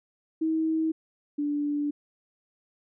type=tone pair in turn; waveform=sine; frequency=319.4 / 291.9 Hz; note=D#4 / D4; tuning=+45 / -10 cents; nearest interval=major second; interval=155 cents; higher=first; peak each=-23 / -25 dBFS; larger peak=first; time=0.41-0.92 / 1.38-1.91 s; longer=second; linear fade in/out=10 ms; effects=none